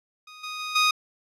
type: tone with level steps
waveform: 15% pulse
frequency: 1244.5 Hz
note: D#6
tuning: in tune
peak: -37 / -26 / -24 / -12 dBFS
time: 0.27-0.91 s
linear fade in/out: 5 ms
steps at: 0.43 / 0.59 / 0.75 s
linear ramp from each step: 10 ms
effects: low-pass 8000 Hz 12 dB/octave